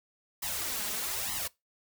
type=noise with flanger; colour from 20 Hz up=white; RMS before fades=-34 dBFS; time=0.42-1.48 s; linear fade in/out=10 ms; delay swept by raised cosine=0.98 to 4.88 ms; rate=1.1 Hz; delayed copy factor=+0.85; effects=noise-tail reverb RT60 0.2 s tail -22 dB re dry